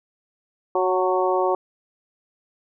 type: harmonic tone with a mistuned harmonic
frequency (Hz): 185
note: F#3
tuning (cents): 0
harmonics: 2 / 3 / 4 / 5 / 6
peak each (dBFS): -22 / -24 / -25 / -26 / -27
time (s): 0.75-1.55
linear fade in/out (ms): 2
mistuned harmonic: 5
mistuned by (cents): -29
effects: none